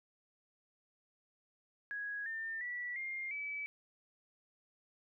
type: tone with pitch steps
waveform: sine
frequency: 1661.2 / 1801.1 / 1952.8 / 2117 / 2296 Hz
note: G#6 / A6 / B6 / C7 / D7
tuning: 0 / +40 / -20 / +20 / -40 cents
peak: -38 dBFS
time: 1.91-3.66 s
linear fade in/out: 0 ms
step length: 350 ms
effects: none